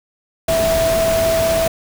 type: tone in noise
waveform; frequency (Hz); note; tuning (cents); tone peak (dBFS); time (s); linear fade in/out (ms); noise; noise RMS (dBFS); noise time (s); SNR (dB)
sine; 657; E5; -6; -14; 0.48-1.68; 5; pink; -22; 0.48-1.68; +5
effects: none